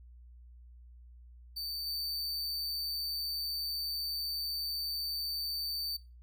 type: tone with level steps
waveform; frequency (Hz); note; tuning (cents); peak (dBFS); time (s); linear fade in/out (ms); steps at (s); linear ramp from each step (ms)
45% pulse; 4576; D8; -46; -36 / -34; 1.56-5.97; 10; 1.86; 10
effects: noise-tail reverb RT60 0.3 s tail -17 dB re dry + added 60 Hz sine -51 dBFS peak until 6.22 s